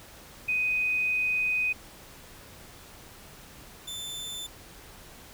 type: tone pair in turn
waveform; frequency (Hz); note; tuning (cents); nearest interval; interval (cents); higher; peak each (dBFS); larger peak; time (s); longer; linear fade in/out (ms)
sine / sawtooth; 2500 / 3536; D#7 / A7; +8 / +8; tritone; 600; second; -24 / -32; first; 0.48-1.73 / 3.87-4.47; first; 10
effects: pink hiss -49 dBFS RMS until 5.33 s